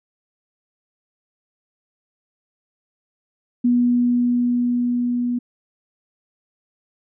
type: tone with level ramp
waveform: sine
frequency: 243.3 Hz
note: B3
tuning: 26 cents flat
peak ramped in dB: -13 to -19 dBFS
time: 3.64-5.39 s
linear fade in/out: 10 ms
effects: none